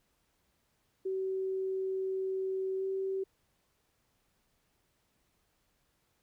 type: tone with pitch glide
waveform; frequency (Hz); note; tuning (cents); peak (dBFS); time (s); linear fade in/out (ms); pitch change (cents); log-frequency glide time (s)
sine; 380.5 to 384.3; F#4 to G4; +48 to -34; -31; 1.05-3.24; 10; +18; 2.77-2.84
effects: pink hiss -75 dBFS RMS until 6.22 s